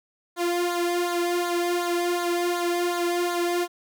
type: tone with flanger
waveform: sawtooth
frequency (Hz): 349.2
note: F4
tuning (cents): 0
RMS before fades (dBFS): -25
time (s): 0.36-3.68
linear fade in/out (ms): 50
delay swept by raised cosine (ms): 0.36 to 2.16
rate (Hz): 2.7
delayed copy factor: -0.75
effects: none